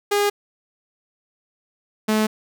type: tone pair in turn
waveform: sawtooth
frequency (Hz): 408.9 / 216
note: G#4 / A3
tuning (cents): -27 / -32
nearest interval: major seventh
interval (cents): 1105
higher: first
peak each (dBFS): -13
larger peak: neither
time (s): 0.11-0.3 / 2.08-2.27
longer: neither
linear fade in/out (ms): 10
effects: none